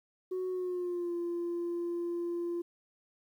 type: tone with pitch glide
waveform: sine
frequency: 369.6 to 344.8 Hz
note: F#4 to F4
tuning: -2 to -22 cents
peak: -30 dBFS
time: 0.31-2.62 s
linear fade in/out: 10 ms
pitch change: -120 cents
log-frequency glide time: 0.49-1.14 s
effects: tanh soft clip ceiling -30 dBFS + 11-bit